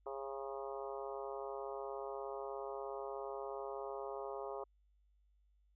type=harmonic tone with a mistuned harmonic; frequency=136.7 Hz; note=C#3; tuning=24 cents flat; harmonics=3 / 4 / 5 / 6 / 7 / 8 / 9; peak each=-45 / -47 / -49 / -51 / -52 / -53 / -54 dBFS; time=0.06-4.64 s; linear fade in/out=5 ms; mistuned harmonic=8; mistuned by=-19 cents; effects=added 50 Hz sine -69 dBFS peak until 5.75 s

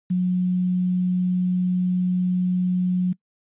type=tone with quantisation; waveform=sine; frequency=181.5 Hz; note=F#3; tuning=33 cents flat; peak=-18 dBFS; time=0.1-3.13 s; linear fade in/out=10 ms; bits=8; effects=noise-tail reverb RT60 0.1 s tail -22 dB re dry + resampled to 8000 Hz

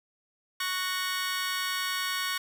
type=chord; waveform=20% pulse; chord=F# major; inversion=second; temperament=just; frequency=1110 / 1480 / 1850 Hz; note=C#6 / F#6 / A#6; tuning=+2 / 0 / -14 cents; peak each=-28 / -29 / -29 dBFS; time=0.6-2.38 s; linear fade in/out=5 ms; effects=none

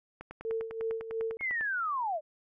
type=click train; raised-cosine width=0.5 ms; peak=-28 dBFS; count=15; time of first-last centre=0.21-1.61 s; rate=10 Hz
type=tone with tremolo; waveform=sine; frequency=450 Hz; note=A4; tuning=39 cents sharp; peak=-29 dBFS; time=0.45-1.37 s; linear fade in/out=0 ms; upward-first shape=sine; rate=2.9 Hz; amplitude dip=70%
type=linear sweep; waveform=sine; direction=down; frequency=2210 to 577 Hz; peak=-29 dBFS; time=1.39-2.21 s; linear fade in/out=50 ms
effects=none

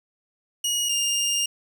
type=tone pair in turn; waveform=20% pulse; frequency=2890 / 2817 Hz; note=F#7 / F7; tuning=-41 / +14 cents; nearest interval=unison; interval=45 cents; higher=first; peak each=-17 dBFS; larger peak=neither; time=0.64-0.89 / 0.89-1.46 s; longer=second; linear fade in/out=5 ms; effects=none

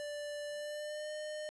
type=tone with pitch glide; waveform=square; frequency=587.3 to 608.4 Hz; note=D5 to D#5; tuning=0 to -39 cents; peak=-40 dBFS; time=0-1.49 s; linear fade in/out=0 ms; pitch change=+61 cents; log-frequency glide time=0.48-1.12 s; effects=resampled to 24000 Hz + 11-bit

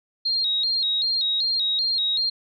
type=tone with vibrato; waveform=sine; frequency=3997 Hz; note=B7; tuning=20 cents sharp; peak=-20 dBFS; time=0.25-2.3 s; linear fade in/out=10 ms; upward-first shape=square; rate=2.6 Hz; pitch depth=88 cents each way; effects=none

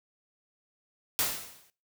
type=noise with exponential decay; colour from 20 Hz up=white; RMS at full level=-25 dBFS; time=1.19-1.7 s; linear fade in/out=0 ms; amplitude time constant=110 ms; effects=noise-tail reverb RT60 0.3 s tail -18 dB re dry

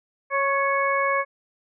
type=harmonic tone with a mistuned harmonic; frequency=552 Hz; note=C#5; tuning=7 cents flat; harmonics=1 / 2 / 3 / 4; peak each=-25 / -23 / -28 / -27 dBFS; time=0.3-1.25 s; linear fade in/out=50 ms; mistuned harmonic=3; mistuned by=+25 cents; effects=none

